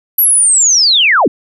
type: linear sweep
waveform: sine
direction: down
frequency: 11940 to 177.6 Hz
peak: -6 dBFS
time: 0.18-1.28 s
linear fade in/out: 5 ms
effects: none